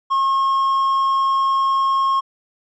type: tone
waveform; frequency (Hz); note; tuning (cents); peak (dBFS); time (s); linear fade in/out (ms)
triangle; 1081; C#6; -44; -13; 0.1-2.21; 20
effects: resampled to 16000 Hz